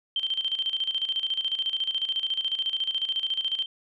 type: tone with tremolo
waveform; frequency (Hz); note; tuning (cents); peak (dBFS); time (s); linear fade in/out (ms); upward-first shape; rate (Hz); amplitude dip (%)
sine; 3136; G7; 0; -23; 0.16-3.66; 2; square; 14; 70
effects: none